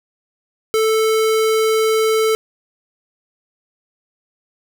square tone, 440 Hz, A4, in tune, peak -14 dBFS, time 0.74-2.35 s, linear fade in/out 0 ms, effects none

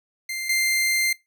sawtooth tone pair in turn, 2093 / 2093 Hz, C7 / C7, 0 / 0 cents, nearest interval unison, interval 0 cents, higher neither, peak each -24 / -16 dBFS, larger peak second, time 0.29-0.49 / 0.49-1.13 s, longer second, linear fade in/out 5 ms, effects noise-tail reverb RT60 0.2 s tail -20 dB re dry

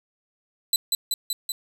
20% pulse tone with echo, 4001 Hz, B7, 22 cents sharp, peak -12 dBFS, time 0.73-0.76 s, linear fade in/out 2 ms, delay 190 ms, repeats 4, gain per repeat -2 dB, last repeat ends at 1.52 s, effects none

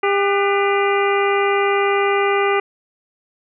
harmonic tone with a mistuned harmonic, 400 Hz, G4, 35 cents sharp, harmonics 1 / 2 / 3 / 4 / 5 / 6 / 7, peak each -17 / -22 / -22 / -29 / -24 / -26 / -31 dBFS, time 0.03-2.6 s, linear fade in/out 5 ms, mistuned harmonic 4, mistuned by -110 cents, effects none

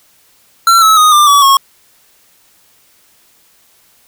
square tone with pitch steps, 1354 / 1297.3 / 1243.1 / 1191 / 1141.2 / 1093.5 Hz, E6 / E6 / D#6 / D6 / C#6 / C#6, +46 / -28 / -2 / +24 / +50 / -24 cents, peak -5 dBFS, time 0.67-1.57 s, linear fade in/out 2 ms, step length 150 ms, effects white hiss -50 dBFS RMS until 4.07 s

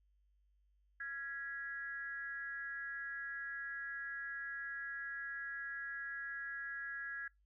sine tone with amplitude modulation, 1661.2 Hz, G#6, in tune, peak -37 dBFS, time 1-7.28 s, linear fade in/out 5 ms, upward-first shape sine, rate 283 Hz, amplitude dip 80%, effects noise-tail reverb RT60 0.2 s tail -24 dB re dry + added 50 Hz sine -70 dBFS peak until 7.45 s

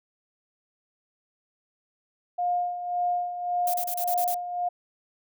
sine tone with tremolo, 710 Hz, F5, 28 cents sharp, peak -22 dBFS, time 2.38-4.69 s, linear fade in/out 10 ms, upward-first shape sine, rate 1.8 Hz, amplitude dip 65%
violet noise bursts, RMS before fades -31 dBFS, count 7, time 3.67-4.344 s, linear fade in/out 2 ms, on 68 ms, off 33 ms
effects none

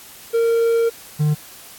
triangle tone pair in turn, 461.3 / 150.51 Hz, A#4 / D3, -18 / +43 cents, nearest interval octave + perfect fifth, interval 1939 cents, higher first, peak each -12 dBFS, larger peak neither, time 0.33-0.9 / 1.19-1.35 s, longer first, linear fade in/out 20 ms, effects white hiss -41 dBFS RMS until 1.78 s + AAC 64 kbps

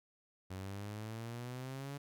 sawtooth exponential sweep, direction up, 92.5 to 143.2 Hz, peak -38 dBFS, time 0.5-1.98 s, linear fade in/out 10 ms, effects none

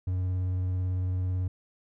triangle tone with vibrato, 91.8 Hz, F#2, 13 cents flat, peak -24 dBFS, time 0.07-1.48 s, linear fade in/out 5 ms, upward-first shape triangle, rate 18 Hz, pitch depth 17 cents each way, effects none

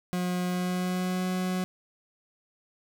40% pulse tone with pitch glide, 180 to 183.89 Hz, F#3 to F#3, -47 to -10 cents, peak -26 dBFS, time 0.13-1.64 s, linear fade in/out 0 ms, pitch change +37 cents, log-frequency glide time 0.48-1.25 s, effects none

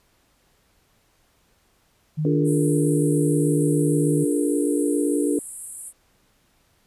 sine tone, 153.8 Hz, D#3, 20 cents flat, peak -21 dBFS, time 2.17-4.25 s, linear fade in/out 20 ms
sine chord, Bb dominant seventh, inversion first, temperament just, 291.4 / 349.6 / 419.5 / 466.2 Hz, D4 / F4 / Ab4 / Bb4, -13 / +2 / +17 / 0 cents, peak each -21 / -27 / -27 / -27 dBFS, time 2.25-5.39 s, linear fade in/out 2 ms
white band-pass noise, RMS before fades -37 dBFS, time 2.44-5.93 s, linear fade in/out 50 ms, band 8000 to 11000 Hz, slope 96 dB/octave
effects pink hiss -63 dBFS RMS until 6.86 s + resampled to 32000 Hz

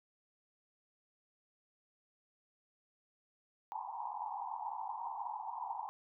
white band-pass noise, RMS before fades -42 dBFS, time 3.72-5.89 s, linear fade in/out 0 ms, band 780 to 990 Hz, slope 96 dB/octave, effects none

